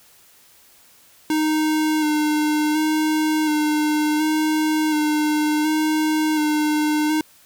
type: tone with vibrato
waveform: square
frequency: 306.5 Hz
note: D#4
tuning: 26 cents flat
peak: -18 dBFS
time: 1.3-7.21 s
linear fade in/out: 2 ms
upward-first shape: square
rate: 0.69 Hz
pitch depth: 20 cents each way
effects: white hiss -52 dBFS RMS until 7.45 s